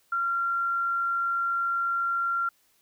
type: tone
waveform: sine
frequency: 1377 Hz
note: F6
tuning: 25 cents flat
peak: -24 dBFS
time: 0.12-2.49 s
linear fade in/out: 5 ms
effects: white hiss -66 dBFS RMS until 2.81 s